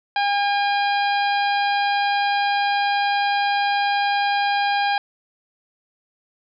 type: harmonic tone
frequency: 809 Hz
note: G#5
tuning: 46 cents flat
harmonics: 1 / 2 / 3 / 4 / 5 / 6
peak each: -19 / -25 / -29 / -31 / -33 / -35 dBFS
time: 0.16-4.98 s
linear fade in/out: 2 ms
effects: none